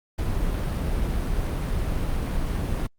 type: noise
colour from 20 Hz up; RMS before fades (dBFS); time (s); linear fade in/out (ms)
brown; -25; 0.18-2.87; 10
effects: Opus 48 kbps